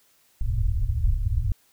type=low-pass noise; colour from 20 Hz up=pink; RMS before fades=-23 dBFS; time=0.41-1.52 s; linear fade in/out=2 ms; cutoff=120 Hz; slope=96 dB/octave; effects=white hiss -62 dBFS RMS until 1.72 s